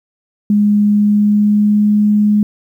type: tone with pitch glide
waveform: sine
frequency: 207.1 to 209 Hz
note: G#3 to G#3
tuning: -5 to +11 cents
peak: -8 dBFS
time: 0.5-2.43 s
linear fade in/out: 2 ms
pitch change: +16 cents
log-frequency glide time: 0.89-1.9 s
effects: 8-bit